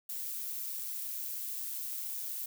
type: noise with amplitude modulation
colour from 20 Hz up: violet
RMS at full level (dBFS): -37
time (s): 0.09-2.46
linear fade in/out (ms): 5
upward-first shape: sine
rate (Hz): 129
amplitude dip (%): 35
effects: none